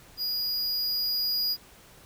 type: tone with level ramp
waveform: square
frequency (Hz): 4888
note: D#8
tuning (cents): -32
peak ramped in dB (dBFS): -28 to -25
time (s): 0.17-1.57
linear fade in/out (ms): 50
effects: pink hiss -53 dBFS RMS until 2.05 s